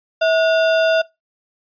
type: tone with sample-and-hold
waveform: sine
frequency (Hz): 649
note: E5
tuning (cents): -27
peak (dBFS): -12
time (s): 0.21-1.02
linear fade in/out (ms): 10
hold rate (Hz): 2100
effects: noise-tail reverb RT60 0.2 s tail -21 dB re dry + resampled to 11025 Hz